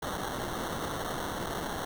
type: noise with sample-and-hold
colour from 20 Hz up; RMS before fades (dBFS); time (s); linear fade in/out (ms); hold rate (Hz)
white; -35; 0.02-1.85; 5; 2450
effects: none